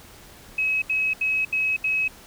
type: tone bursts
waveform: sine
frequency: 2559 Hz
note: D#7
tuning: 48 cents sharp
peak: -20 dBFS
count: 5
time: 0.58-2.08 s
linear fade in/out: 5 ms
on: 240 ms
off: 75 ms
effects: pink hiss -47 dBFS RMS until 2.26 s